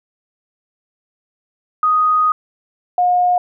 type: tone pair in turn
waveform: sine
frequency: 1246 / 717.5 Hz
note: D#6 / F5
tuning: +2 / +47 cents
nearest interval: minor seventh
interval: 955 cents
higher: first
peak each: -11 dBFS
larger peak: neither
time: 1.83-2.32 / 2.98-3.38 s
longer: first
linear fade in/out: 2 ms
effects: none